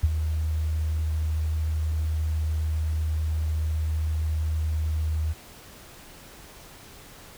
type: tone with ADSR envelope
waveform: sine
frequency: 78.3 Hz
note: D#2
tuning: 11 cents sharp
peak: -14 dBFS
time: 0.03-5.34 s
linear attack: 10 ms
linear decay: 37 ms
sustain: -9 dB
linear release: 28 ms
effects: pink hiss -47 dBFS RMS until 7.37 s